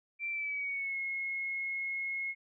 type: tone with pitch glide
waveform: sine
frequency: 2349 to 2167 Hz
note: D7 to C#7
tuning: 0 to -40 cents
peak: -33 dBFS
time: 0.19-2.35 s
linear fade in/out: 50 ms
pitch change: -140 cents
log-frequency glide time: 0.3-0.98 s
effects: none